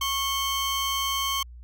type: tone pair together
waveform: 35% pulse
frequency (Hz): 1100 / 3130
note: C#6 / G7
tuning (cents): -14 / -3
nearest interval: octave + tritone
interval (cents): 1811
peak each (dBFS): -26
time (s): 0.01-1.43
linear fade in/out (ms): 5
effects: added 60 Hz sine -41 dBFS peak until 1.63 s